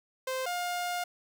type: tone pair in turn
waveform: sawtooth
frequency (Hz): 520 / 709.2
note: C5 / F5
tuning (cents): -11 / +26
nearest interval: perfect fourth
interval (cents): 537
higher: second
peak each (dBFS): -27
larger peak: neither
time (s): 0.27-0.46 / 0.46-1.04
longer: second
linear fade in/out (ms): 5
effects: none